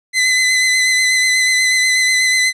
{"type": "tone with vibrato", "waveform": "sawtooth", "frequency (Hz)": 2026, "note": "B6", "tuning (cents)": 44, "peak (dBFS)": -8, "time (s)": [0.13, 2.53], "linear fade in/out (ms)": 50, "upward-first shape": "sine", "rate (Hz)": 8.2, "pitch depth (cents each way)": 23, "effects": ["resampled to 22050 Hz"]}